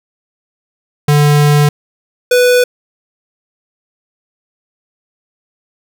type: tone pair in turn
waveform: square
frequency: 147 / 494.4 Hz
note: D3 / B4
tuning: +2 / +2 cents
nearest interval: octave + major sixth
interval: 2100 cents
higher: second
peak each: -7 dBFS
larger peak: neither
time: 1.08-1.69 / 2.31-2.64 s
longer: first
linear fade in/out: 5 ms
effects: none